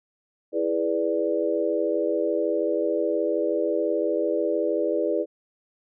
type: chord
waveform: sine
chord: E dominant seventh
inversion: none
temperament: equal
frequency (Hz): 329.6 / 415.3 / 493.9 / 587.3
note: E4 / G#4 / B4 / D5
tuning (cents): 0 / 0 / 0 / 0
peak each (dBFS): -27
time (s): 0.52-5.26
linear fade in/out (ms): 50
effects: none